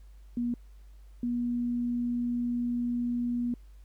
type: tone pair in turn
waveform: sine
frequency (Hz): 239.8 / 241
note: A#3 / B3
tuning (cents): +49 / -42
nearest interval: unison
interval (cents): 9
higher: second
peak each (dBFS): -27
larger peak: neither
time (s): 0.37-0.54 / 1.23-3.54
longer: second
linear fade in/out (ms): 2
effects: added 50 Hz sine -48 dBFS peak until 3.84 s + pink hiss -69 dBFS RMS until 3.84 s